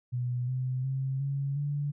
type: tone with pitch steps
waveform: sine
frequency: 123.47 / 128.42 / 133.56 / 138.91 / 144.48 Hz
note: B2 / C3 / C3 / C#3 / D3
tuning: 0 / -32 / +36 / +4 / -28 cents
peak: -28 dBFS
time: 0.12-1.92 s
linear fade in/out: 20 ms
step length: 360 ms
effects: none